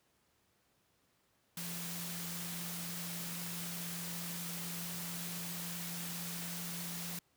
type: tone in noise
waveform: sine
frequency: 172.2 Hz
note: F3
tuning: 24 cents flat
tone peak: -44 dBFS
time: 1.57-7.19 s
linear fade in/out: 2 ms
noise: white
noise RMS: -43 dBFS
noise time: 1.57-7.19 s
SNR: -4 dB
effects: pink hiss -74 dBFS RMS until 7.36 s + high-pass 80 Hz 12 dB/octave